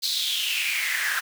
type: noise with high-pass filter sweep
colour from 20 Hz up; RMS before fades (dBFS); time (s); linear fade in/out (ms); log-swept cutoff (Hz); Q
pink; -26; 0.02-1.21; 20; 4300 to 1500; 6.2
effects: none